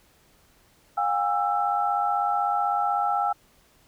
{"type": "tone cluster", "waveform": "sine", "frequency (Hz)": [715, 811, 1328], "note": ["F5", "G#5", "E6"], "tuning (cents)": [41, -41, 12], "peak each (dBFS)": [-28, -24, -27], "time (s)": [0.97, 3.33], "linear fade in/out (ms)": 10, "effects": ["pink hiss -60 dBFS RMS until 3.87 s"]}